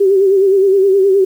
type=tone with vibrato; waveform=sine; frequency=388.8 Hz; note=G4; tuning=14 cents flat; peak=-7 dBFS; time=0-1.25 s; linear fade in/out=10 ms; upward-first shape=sine; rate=9.6 Hz; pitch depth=61 cents each way; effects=7-bit